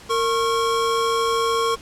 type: tone pair together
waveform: square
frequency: 460 / 1091.1 Hz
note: A#4 / C#6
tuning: -23 / -28 cents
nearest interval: octave + minor third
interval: 1495 cents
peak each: -22 dBFS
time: 0.09-1.76 s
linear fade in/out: 20 ms
effects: pink hiss -43 dBFS RMS until 1.81 s + low-pass 9000 Hz 12 dB/octave